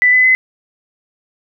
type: tone with pitch steps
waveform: sine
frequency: 1988 / 2011 / 2034 Hz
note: B6 / B6 / C7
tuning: +11 / +31 / -50 cents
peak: -7 dBFS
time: 0.02-0.35 s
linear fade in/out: 0 ms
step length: 110 ms
effects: none